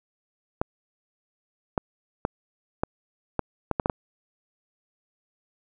clicks, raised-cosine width 1 ms, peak -9 dBFS, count 9, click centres 0.615 / 1.778 / 2.251 / 2.835 / 3.393 / 3.713 / 3.798 / 3.859 / 3.898 s, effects none

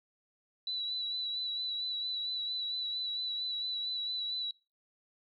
sine tone with vibrato, 3951 Hz, B7, in tune, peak -33 dBFS, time 0.67-4.51 s, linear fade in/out 2 ms, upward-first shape sine, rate 4.4 Hz, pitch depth 28 cents each way, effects noise-tail reverb RT60 0.3 s tail -23 dB re dry

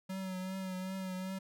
square tone with vibrato, 187.7 Hz, F#3, 25 cents sharp, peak -38 dBFS, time 0.09-1.39 s, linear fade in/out 10 ms, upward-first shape triangle, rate 2.6 Hz, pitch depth 38 cents each way, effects none

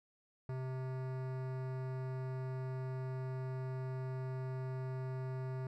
sine tone with hard clipping, 130 Hz, C3, 11 cents flat, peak -40 dBFS, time 0.49-5.67 s, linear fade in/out 2 ms, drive 18 dB, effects none

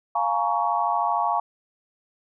sine chord, Bb minor seventh, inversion second, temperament just, 699.2 / 839.1 / 932.3 / 1118.8 Hz, F5 / Ab5 / Bb5 / Db6, +2 / +18 / 0 / +16 cents, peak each -26 dBFS, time 0.15-1.4 s, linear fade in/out 5 ms, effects none

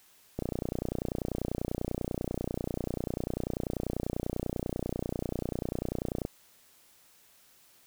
click train, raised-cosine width 2 ms, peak -18 dBFS, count 178, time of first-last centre 0.39-6.251 s, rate 30.2 Hz, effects white hiss -61 dBFS RMS until 7.86 s

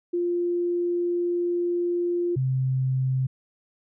sine tone pair in turn, 349.2 / 130.8 Hz, F4 / C3, 0 / 0 cents, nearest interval octave + perfect fourth, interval 1700 cents, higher first, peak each -22 / -21 dBFS, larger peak second, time 0.13-2.36 / 2.36-3.27 s, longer first, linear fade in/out 10 ms, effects none

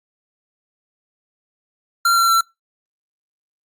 square tone with pitch steps, 1375 / 1361.6 / 1348.3 Hz, F6 / F6 / E6, -27 / -44 / +39 cents, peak -13 dBFS, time 2.05-2.41 s, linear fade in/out 5 ms, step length 120 ms, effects noise-tail reverb RT60 0.2 s tail -23 dB re dry + Opus 48 kbps

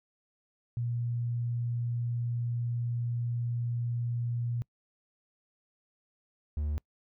sine / triangle tone pair in turn, 119.2 / 74.94 Hz, A#2 / D2, +39 / +36 cents, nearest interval minor sixth, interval 803 cents, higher first, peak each -29 / -27 dBFS, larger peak second, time 0.77-4.62 / 6.57-6.78 s, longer first, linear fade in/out 0 ms, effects noise-tail reverb RT60 0.1 s tail -26 dB re dry

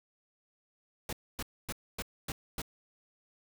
pink noise bursts, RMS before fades -37 dBFS, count 6, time 1.09-2.618 s, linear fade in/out 2 ms, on 38 ms, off 260 ms, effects none

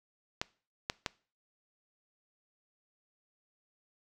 clicks, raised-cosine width 0.2 ms, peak -14 dBFS, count 3, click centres 0.415 / 0.899 / 1.062 s, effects noise-tail reverb RT60 0.4 s tail -22 dB re dry

